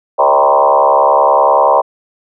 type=tone with frequency modulation; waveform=sine; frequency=784 Hz; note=G5; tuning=in tune; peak=-6 dBFS; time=0.18-1.82 s; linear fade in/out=20 ms; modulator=70.5 Hz; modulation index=3.9; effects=none